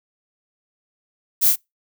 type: noise with echo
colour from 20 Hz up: violet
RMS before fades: -17 dBFS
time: 1.41-1.51 s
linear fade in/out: 20 ms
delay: 26 ms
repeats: 2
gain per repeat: -2 dB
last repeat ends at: 1.562 s
effects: noise-tail reverb RT60 0.2 s tail -26 dB re dry